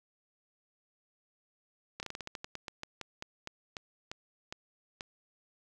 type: slowing click train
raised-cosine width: 0.2 ms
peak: -22 dBFS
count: 19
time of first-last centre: 2-5.008 s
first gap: 29 ms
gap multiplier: 1.18
effects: none